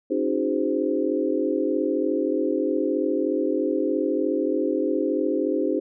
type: tone cluster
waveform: sine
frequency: 272.9 / 312 / 366 / 409.2 / 518 Hz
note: C#4 / D#4 / F#4 / G#4 / C5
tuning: -27 / +5 / -19 / -26 / -17 cents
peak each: -28 / -25 / -29 / -27 / -28 dBFS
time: 0.1-5.8 s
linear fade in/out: 10 ms
effects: none